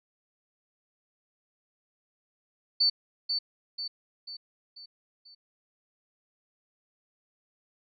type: tone with echo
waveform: sine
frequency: 4501 Hz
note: C#8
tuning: 26 cents sharp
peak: -20 dBFS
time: 2.8-2.9 s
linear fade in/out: 10 ms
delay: 490 ms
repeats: 5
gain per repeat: -6 dB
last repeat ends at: 5.35 s
effects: none

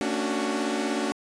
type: chord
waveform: sawtooth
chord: D major seventh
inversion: second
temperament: equal with one note detuned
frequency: 225.1 / 277.2 / 293.7 / 370 Hz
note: A3 / C#4 / D4 / F#4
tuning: +40 / 0 / 0 / 0 cents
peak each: -27 dBFS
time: 0.01-1.12 s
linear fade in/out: 0 ms
effects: resampled to 22050 Hz

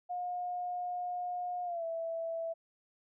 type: tone with pitch glide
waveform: sine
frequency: 716 to 660.4 Hz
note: F5 to E5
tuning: +43 to +3 cents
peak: -34 dBFS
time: 0.09-2.54 s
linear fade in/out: 20 ms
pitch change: -140 cents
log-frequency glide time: 1.64-1.84 s
effects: none

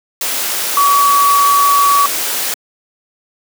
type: tone in noise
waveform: sine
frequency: 1135 Hz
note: C#6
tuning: 41 cents sharp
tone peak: -8 dBFS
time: 0.77-2.06 s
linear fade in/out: 2 ms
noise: white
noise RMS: -18 dBFS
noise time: 0.21-2.54 s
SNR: +7 dB
effects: high-pass 300 Hz 12 dB/octave

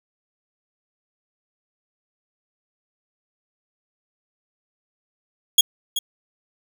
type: tone with echo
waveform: sawtooth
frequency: 3322 Hz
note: G#7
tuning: in tune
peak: -6 dBFS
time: 5.58-5.61 s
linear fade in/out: 5 ms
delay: 380 ms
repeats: 1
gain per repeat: -12 dB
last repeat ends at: 5.99 s
effects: none

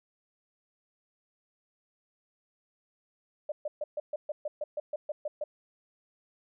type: tone bursts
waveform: sine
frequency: 598 Hz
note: D5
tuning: 31 cents sharp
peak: -30 dBFS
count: 13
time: 3.49-5.44 s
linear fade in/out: 5 ms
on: 30 ms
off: 130 ms
effects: none

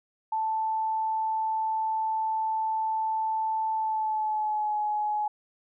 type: tone with pitch glide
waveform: sine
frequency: 880 to 843.2 Hz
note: A5 to G#5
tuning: 0 to +26 cents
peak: -25 dBFS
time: 0.32-5.28 s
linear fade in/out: 5 ms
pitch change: -74 cents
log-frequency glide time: 3.74-4.78 s
effects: none

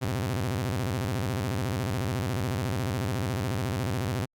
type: tone with vibrato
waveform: sawtooth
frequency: 110 Hz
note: A2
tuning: in tune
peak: -23 dBFS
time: 0.01-4.26 s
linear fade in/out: 20 ms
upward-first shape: square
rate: 14 Hz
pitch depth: 280 cents each way
effects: Opus 48 kbps

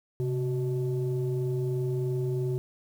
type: tone pair together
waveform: sine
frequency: 131.9 / 372.7 Hz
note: C3 / F#4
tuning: +14 / +13 cents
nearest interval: octave + tritone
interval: 1799 cents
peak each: -26 / -29 dBFS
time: 0.2-2.58 s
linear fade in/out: 0 ms
effects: tanh soft clip ceiling -22 dBFS + 9-bit

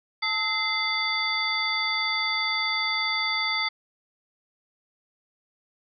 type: tone cluster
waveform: sine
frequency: 880 / 1290 / 2068 / 3495 / 4620 Hz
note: A5 / E6 / C7 / A7 / D8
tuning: 0 / -38 / -21 / -12 / -29 cents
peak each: -34 / -33 / -27 / -31 / -29 dBFS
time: 0.22-3.69 s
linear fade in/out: 10 ms
effects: none

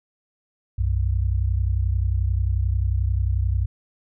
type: tone pair together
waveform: sine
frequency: 62.8 / 94.1 Hz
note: B1 / F#2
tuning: +30 / +30 cents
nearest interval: perfect fifth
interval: 700 cents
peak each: -21 / -22 dBFS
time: 0.78-3.66 s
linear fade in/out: 10 ms
effects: none

